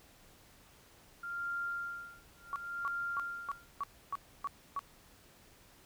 sine tone with tremolo, 1393 Hz, F6, 5 cents flat, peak -34 dBFS, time 1.23-3.82 s, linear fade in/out 5 ms, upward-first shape sine, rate 0.7 Hz, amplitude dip 100%
sine tone bursts, 1128 Hz, C#6, 30 cents sharp, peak -33 dBFS, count 8, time 2.53-4.792 s, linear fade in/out 0 ms, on 29 ms, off 290 ms
effects pink hiss -61 dBFS RMS until 5.85 s

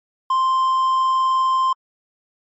triangle tone, 1046.5 Hz, C6, in tune, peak -13 dBFS, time 0.3-1.73 s, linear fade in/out 5 ms, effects MP3 32 kbps

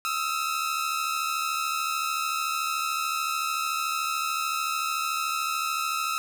sawtooth tone pair together, 1272.4 / 1346 Hz, D#6 / E6, +38 / +36 cents, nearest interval minor second, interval 98 cents, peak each -25 / -26 dBFS, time 0.05-6.18 s, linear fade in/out 0 ms, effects none

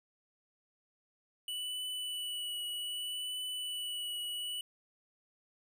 square tone with vibrato, 2960 Hz, F#7, in tune, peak -37 dBFS, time 1.48-4.61 s, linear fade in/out 2 ms, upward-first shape triangle, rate 0.64 Hz, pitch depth 20 cents each way, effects none

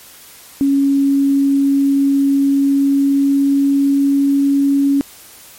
sine tone with pitch glide, 277.2 to 279 Hz, C#4 to C#4, 0 to +11 cents, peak -10 dBFS, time 0.61-5.01 s, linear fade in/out 0 ms, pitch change +11 cents, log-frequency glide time 2.41-4.3 s, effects white hiss -40 dBFS RMS until 5.58 s + MP3 64 kbps

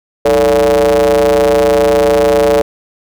square ring-modulated tone, 65.2 Hz, C2, 5 cents flat, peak -5 dBFS, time 0.25-2.62 s, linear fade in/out 5 ms, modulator 508 Hz, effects none

